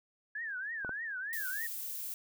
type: tone with vibrato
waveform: sine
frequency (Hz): 1661.2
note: G#6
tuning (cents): 0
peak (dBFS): -36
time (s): 0.35-1.67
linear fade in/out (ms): 5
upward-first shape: triangle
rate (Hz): 3.3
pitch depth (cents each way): 240
type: clicks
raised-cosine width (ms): 1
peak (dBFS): -27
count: 2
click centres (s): 0.848 / 0.893
type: noise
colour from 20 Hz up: violet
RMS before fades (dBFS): -40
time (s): 1.33-2.14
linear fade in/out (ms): 0
effects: none